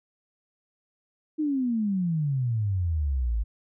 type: exponential sweep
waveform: sine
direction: down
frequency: 316 to 51.91 Hz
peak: -23 dBFS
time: 1.38-3.44 s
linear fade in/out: 20 ms
effects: none